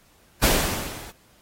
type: noise with level ramp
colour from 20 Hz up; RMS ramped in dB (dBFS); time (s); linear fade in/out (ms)
pink; -17 to -43; 0.42-1.12; 20
effects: pink hiss -58 dBFS RMS until 1.41 s + AAC 48 kbps